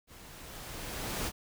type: noise with level ramp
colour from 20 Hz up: pink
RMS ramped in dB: -53 to -33 dBFS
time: 0.07-1.32 s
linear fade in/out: 50 ms
effects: none